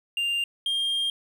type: tone pair in turn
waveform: triangle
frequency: 2794 / 3211 Hz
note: F7 / G7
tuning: 0 / +41 cents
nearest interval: major second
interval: 241 cents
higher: second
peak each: -22 / -22 dBFS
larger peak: neither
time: 0.17-0.44 / 0.66-1.1 s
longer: second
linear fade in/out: 2 ms
effects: none